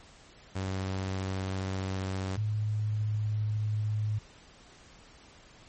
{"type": "tone pair in turn", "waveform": ["sawtooth", "sine"], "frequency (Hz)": [95, 106.52], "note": ["F#2", "G#2"], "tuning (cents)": [46, 44], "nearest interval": "major second", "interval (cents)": 198, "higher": "second", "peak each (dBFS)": -27, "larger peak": "neither", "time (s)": [[0.55, 2.37], [2.37, 4.19]], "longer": "neither", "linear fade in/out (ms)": 10, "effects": ["pink hiss -55 dBFS RMS until 5.68 s", "MP3 32 kbps"]}